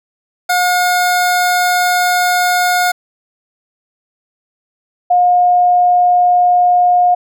25% pulse / sine tone pair in turn, 719 / 714.9 Hz, F#5 / F5, -50 / +40 cents, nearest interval unison, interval 10 cents, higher first, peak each -7 dBFS, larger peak neither, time 0.49-2.92 / 5.1-7.15 s, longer first, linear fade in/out 10 ms, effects none

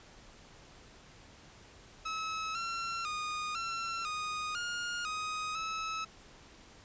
sawtooth tone with pitch steps, 1291 / 1360 / 1231 / 1353 / 1239 / 1422 / 1253 / 1297 Hz, E6 / F6 / D#6 / E6 / D#6 / F6 / D#6 / E6, -37 / -46 / -19 / +45 / -8 / +31 / +12 / -28 cents, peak -31 dBFS, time 2.05-6.05 s, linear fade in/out 10 ms, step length 500 ms, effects pink hiss -56 dBFS RMS until 6.84 s + resampled to 16000 Hz

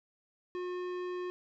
sine tone with tanh clipping, 360.4 Hz, F#4, 45 cents flat, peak -37 dBFS, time 0.55-1.3 s, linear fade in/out 0 ms, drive 16 dB, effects none

